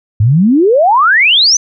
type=exponential sweep; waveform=sine; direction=up; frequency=98 to 6272 Hz; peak=-5 dBFS; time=0.2-1.57 s; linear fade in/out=5 ms; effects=none